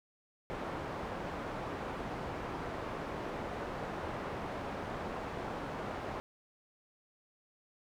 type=low-pass noise; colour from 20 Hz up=white; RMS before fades=-40 dBFS; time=0.5-6.2 s; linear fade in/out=0 ms; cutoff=930 Hz; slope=12 dB/octave; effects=none